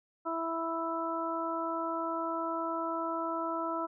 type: harmonic tone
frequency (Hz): 329.6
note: E4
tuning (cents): 0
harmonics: 1 / 2 / 3 / 4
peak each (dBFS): -37 / -37 / -37 / -36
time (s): 0.25-3.87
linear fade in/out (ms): 20
effects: none